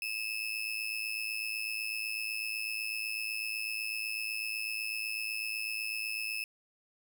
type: tone with amplitude modulation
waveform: 35% pulse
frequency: 2600 Hz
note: E7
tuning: 24 cents flat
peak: -29 dBFS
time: 0.02-6.44 s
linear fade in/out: 2 ms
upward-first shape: sine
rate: 108 Hz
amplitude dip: 75%
effects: none